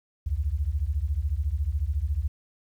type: beating tone pair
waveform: sine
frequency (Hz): 65.9 / 79.9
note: C2 / D#2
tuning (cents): +13 / +47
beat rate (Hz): 14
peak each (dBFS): -27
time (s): 0.26-2.28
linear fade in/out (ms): 10
effects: 10-bit